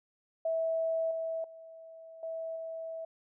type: tone with level steps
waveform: sine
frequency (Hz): 652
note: E5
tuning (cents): -19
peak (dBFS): -28 / -32 / -47 / -35 / -37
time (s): 0.45-3.05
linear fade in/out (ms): 5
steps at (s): 1.11 / 1.44 / 2.23 / 2.56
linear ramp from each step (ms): 2
effects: none